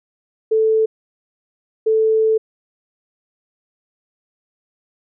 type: tone bursts at uneven times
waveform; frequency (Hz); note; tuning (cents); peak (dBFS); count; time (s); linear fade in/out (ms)
sine; 440; A4; 0; -12; 2; 0.51-0.86 / 1.86-2.38; 10
effects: none